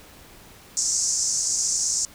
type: band-pass noise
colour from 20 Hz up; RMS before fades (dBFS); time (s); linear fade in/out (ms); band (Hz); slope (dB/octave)
white; -24; 0.77-2.05; 0; 5600 to 7500; 48
effects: pink hiss -48 dBFS RMS until 2.14 s